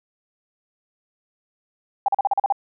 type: tone bursts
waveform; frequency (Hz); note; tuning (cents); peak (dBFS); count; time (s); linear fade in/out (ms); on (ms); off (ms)
sine; 797; G5; +28; -15; 8; 2.06-2.524; 2; 23; 40
effects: none

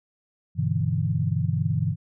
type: chord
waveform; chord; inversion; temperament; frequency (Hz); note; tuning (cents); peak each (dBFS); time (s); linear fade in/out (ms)
sine; E minor seventh; first; equal with one note detuned; 99.08 / 123.47 / 146.83 / 164.81; G2 / B2 / D3 / E3; +19 / 0 / 0 / 0; -27; 0.55-1.96; 50
effects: none

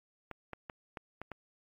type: clicks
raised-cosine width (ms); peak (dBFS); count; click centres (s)
0.5; -26; 6; 0.313 / 0.533 / 0.698 / 0.972 / 1.216 / 1.317
effects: AAC 64 kbps

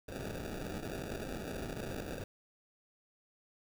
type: noise with sample-and-hold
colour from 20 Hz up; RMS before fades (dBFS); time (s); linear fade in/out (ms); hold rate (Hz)
violet; -41; 0.08-2.24; 5; 1050
effects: none

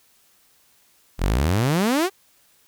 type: exponential sweep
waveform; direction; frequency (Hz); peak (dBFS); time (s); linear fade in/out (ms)
sawtooth; up; 38.89 to 403.4; -14; 1.18-2.1; 50
effects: white hiss -59 dBFS RMS until 2.67 s

